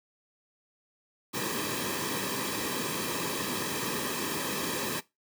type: noise with comb filter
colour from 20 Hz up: pink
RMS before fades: -32 dBFS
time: 1.33-5.01 s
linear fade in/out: 20 ms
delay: 1.4 ms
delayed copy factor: -0.65
effects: noise-tail reverb RT60 0.2 s tail -19 dB re dry + high-pass 150 Hz 12 dB/octave